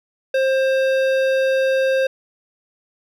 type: tone with hard clipping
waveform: sine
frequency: 530 Hz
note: C5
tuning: 22 cents sharp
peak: -17 dBFS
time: 0.34-2.07 s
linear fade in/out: 5 ms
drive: 13 dB
effects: none